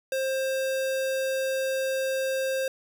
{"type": "tone", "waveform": "square", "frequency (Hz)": 530, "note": "C5", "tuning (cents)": 22, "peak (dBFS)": -26, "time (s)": [0.12, 2.68], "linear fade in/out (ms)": 2, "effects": []}